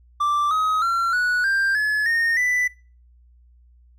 triangle tone with pitch steps, 1174 / 1265.6 / 1364.2 / 1470.6 / 1585.3 / 1708.9 / 1842.2 / 1985.9 Hz, D6 / D#6 / F6 / F#6 / G6 / G#6 / A#6 / B6, -1 / +29 / -41 / -11 / +19 / +49 / -21 / +9 cents, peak -16 dBFS, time 0.2-2.68 s, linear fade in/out 10 ms, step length 310 ms, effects noise-tail reverb RT60 0.4 s tail -24 dB re dry + added 60 Hz sine -50 dBFS peak until 3.98 s

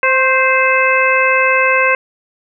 harmonic tone with a mistuned harmonic, 521 Hz, C5, 7 cents flat, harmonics 1 / 2 / 3 / 4 / 5, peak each -16 / -16 / -16 / -16 / -16 dBFS, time 0.03-1.95 s, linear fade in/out 2 ms, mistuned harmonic 2, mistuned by +35 cents, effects none

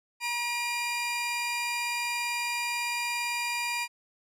sawtooth tone pair together, 955.2 / 2407 Hz, A#5 / D7, +42 / +42 cents, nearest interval octave + major third, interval 1600 cents, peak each -29 / -27 dBFS, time 0.2-3.88 s, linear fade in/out 50 ms, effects low-pass 11000 Hz 12 dB/octave

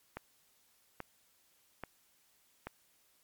click train, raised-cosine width 0.5 ms, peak -25 dBFS, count 4, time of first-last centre 0.17-2.67 s, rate 1.2 Hz, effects white hiss -70 dBFS RMS until 3.23 s + MP3 96 kbps

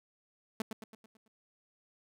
sawtooth tone with echo, 220 Hz, A3, in tune, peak -28 dBFS, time 0.6-0.62 s, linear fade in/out 2 ms, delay 110 ms, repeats 6, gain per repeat -6 dB, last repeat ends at 1.28 s, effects none

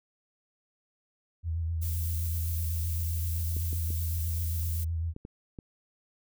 sine tone with vibrato, 82.41 Hz, E2, in tune, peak -28 dBFS, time 1.43-5.14 s, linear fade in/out 50 ms, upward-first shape sine, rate 7.8 Hz, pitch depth 42 cents each way
violet noise, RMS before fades -39 dBFS, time 1.81-4.85 s, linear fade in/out 20 ms
clicks, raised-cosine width 3 ms, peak -28 dBFS, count 6, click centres 3.567 / 3.73 / 3.905 / 5.164 / 5.251 / 5.588 s
effects none

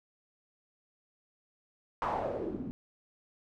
white noise with low-pass filter sweep, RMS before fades -35 dBFS, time 2.02-2.71 s, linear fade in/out 0 ms, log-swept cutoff 1100 to 210 Hz, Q 3.3, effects none

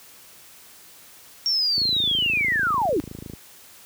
sine linear sweep, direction down, 5570 to 261.6 Hz, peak -19 dBFS, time 1.46-3 s, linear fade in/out 0 ms
click train, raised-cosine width 3 ms, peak -22 dBFS, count 43, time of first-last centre 1.78-3.336 s, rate 27 Hz
effects white hiss -48 dBFS RMS until 3.85 s + high-pass 60 Hz 12 dB/octave

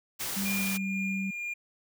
white noise, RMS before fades -34 dBFS, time 0.19-0.78 s, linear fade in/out 20 ms
sine tone with pitch glide, 196.3 to 193.04 Hz, G3 to G3, +3 to -26 cents, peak -30 dBFS, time 0.36-1.31 s, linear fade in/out 10 ms, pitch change -29 cents, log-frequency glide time 0.53-0.66 s
triangle tone with tremolo, 2411 Hz, D7, 45 cents sharp, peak -30 dBFS, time 0.45-1.54 s, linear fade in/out 10 ms, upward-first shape sine, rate 2.1 Hz, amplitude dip 35%
effects none

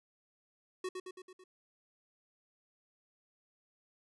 square tone with echo, 370 Hz, F#4, in tune, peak -36 dBFS, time 0.84-0.89 s, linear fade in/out 5 ms, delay 110 ms, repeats 5, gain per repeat -4 dB, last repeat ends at 1.44 s, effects resampled to 24000 Hz

